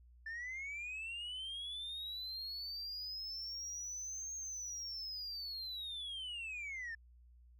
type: linear two-way sweep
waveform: sine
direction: up then down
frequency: 1760 to 6460 to 1760 Hz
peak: -39 dBFS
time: 0.26-6.95 s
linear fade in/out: 5 ms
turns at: 4.35 s
effects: tanh soft clip ceiling -40 dBFS + added 60 Hz sine -59 dBFS peak until 7.59 s